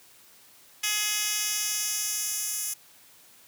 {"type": "tone with high-pass filter sweep", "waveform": "10% pulse", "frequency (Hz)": 420.5, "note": "G#4", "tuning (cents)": 22, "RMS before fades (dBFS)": -29, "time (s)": [0.83, 2.74], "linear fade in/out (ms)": 10, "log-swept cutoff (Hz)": [3400, 8100], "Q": 1.1, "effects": ["white hiss -55 dBFS RMS until 3.47 s", "high-pass 80 Hz 12 dB/octave"]}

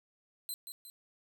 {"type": "tone with echo", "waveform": "5% pulse", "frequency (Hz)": 4068, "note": "C8", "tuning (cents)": -50, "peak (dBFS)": -30, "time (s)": [0.49, 0.54], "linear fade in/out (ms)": 0, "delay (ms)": 180, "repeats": 2, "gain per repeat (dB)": -6, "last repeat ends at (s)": 0.9, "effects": ["12-bit"]}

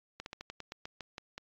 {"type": "slowing click train", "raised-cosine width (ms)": 0.2, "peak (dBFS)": -24, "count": 11, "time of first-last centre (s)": [0.2, 1.38], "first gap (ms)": 61, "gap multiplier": 1.14, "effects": ["low-pass 6000 Hz 12 dB/octave", "AAC 64 kbps"]}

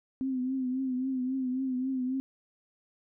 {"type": "tone with vibrato", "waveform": "sine", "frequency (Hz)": 258.9, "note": "C4", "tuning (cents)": -18, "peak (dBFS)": -28, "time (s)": [0.21, 2.2], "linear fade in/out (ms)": 0, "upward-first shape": "triangle", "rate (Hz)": 3.7, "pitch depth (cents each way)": 65, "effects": []}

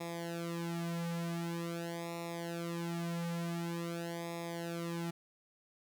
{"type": "tone with flanger", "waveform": "sawtooth", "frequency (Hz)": 169.4, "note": "E3", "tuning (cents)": 48, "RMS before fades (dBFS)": -39, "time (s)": [0, 5.11], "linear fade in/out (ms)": 10, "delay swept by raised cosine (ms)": [0.67, 5.27], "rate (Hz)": 0.23, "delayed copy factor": -1, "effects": []}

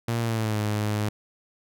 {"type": "tone with pitch glide", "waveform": "sawtooth", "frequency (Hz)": [116.54, 105.64], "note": ["A#2", "G#2"], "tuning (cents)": [0, 30], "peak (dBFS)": -20, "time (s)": [0.08, 1.09], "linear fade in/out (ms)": 5, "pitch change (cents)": -170, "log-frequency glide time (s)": [0.21, 0.59], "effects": []}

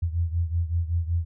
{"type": "beating tone pair", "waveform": "sine", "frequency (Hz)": [83.2, 88.5], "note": ["E2", "F2"], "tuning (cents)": [17, 23], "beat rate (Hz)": 5.3, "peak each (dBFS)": [-24, -28], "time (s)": [0.02, 1.25], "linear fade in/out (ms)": 10, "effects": []}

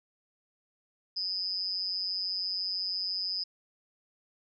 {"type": "tone with amplitude modulation", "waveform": "sine", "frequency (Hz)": 5000, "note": "D#8", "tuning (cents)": 8, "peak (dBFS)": -26, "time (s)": [1.16, 3.44], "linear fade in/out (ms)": 10, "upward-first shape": "sine", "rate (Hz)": 186, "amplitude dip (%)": 95, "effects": []}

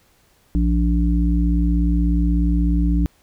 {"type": "harmonic tone", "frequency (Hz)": 58.27, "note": "A#1", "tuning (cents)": 0, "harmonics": [1, 3, 5], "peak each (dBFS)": [-16, -21, -23], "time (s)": [0.55, 3.06], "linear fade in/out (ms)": 0, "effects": ["pink hiss -58 dBFS RMS until 3.22 s"]}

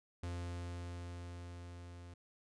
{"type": "tone with level ramp", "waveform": "45% pulse", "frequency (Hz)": 87.31, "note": "F2", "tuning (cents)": 0, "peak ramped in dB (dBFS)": [-39, -50], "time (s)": [0.23, 2.14], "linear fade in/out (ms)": 5, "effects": ["resampled to 22050 Hz"]}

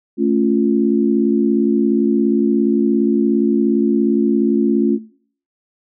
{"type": "chord", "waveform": "sine", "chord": "A augmented", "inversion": "none", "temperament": "equal", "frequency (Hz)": [220, 277.2, 349.2], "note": ["A3", "C#4", "E#4"], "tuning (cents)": [0, 0, 0], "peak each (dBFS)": -17, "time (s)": [0.17, 4.99], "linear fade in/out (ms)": 50, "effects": ["noise-tail reverb RT60 0.5 s tail -18 dB re dry"]}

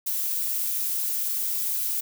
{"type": "noise", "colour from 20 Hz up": "violet", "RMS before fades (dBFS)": -27, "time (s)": [0.06, 2.01], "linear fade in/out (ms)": 10, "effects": []}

